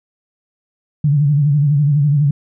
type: tone with vibrato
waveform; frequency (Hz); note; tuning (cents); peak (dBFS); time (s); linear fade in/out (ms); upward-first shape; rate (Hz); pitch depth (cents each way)
sine; 145.3; D3; -18; -10; 1.04-2.31; 5; sine; 12; 86
effects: none